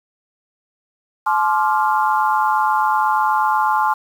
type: chord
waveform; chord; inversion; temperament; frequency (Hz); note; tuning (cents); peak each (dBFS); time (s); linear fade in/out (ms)
sine; D minor seventh; second; equal with one note detuned; 859.9 / 1046.5 / 1174.7 / 1396.9; A5 / C6 / D6 / F6; -40 / 0 / 0 / 0; -17 / -19 / -23 / -23; 1.26-3.94; 10
effects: 7-bit